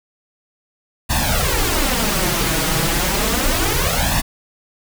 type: noise with flanger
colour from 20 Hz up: pink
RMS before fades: -18 dBFS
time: 1.09-4.22 s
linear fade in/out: 20 ms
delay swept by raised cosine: 1.1 to 6.3 ms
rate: 0.32 Hz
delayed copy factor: +0.8
effects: none